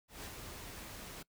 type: noise with ADSR envelope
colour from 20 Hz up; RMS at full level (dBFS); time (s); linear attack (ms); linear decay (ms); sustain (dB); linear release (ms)
pink; -45; 0.08-1.23; 160; 66; -3; 9
effects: noise-tail reverb RT60 0.1 s tail -22 dB re dry